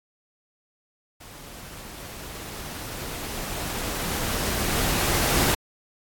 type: noise with level ramp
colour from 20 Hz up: pink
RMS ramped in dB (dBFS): -44 to -21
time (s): 1.2-5.55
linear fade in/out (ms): 10
effects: AAC 64 kbps